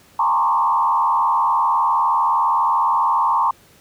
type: tone with frequency modulation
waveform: sine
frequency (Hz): 996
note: B5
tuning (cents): +14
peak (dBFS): -14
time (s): 0.19-3.51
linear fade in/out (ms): 5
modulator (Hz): 79.7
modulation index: 1.7
effects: pink hiss -51 dBFS RMS until 3.8 s + high-pass 60 Hz 12 dB/octave